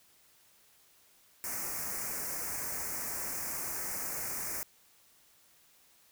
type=band-stop noise; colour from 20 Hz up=white; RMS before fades=-37 dBFS; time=1.44-4.63 s; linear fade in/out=0 ms; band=2300 to 5300 Hz; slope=48 dB/octave; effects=white hiss -64 dBFS RMS until 6.11 s